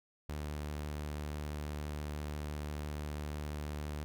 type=tone; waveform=sawtooth; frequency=74.5 Hz; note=D2; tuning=25 cents sharp; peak=-34 dBFS; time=0.29-4.04 s; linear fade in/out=0 ms; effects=none